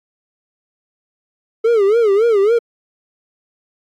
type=tone with vibrato; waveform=triangle; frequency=430 Hz; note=A4; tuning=40 cents flat; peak=-8 dBFS; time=1.64-2.59 s; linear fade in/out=10 ms; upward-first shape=sine; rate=3.6 Hz; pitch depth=170 cents each way; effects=AAC 64 kbps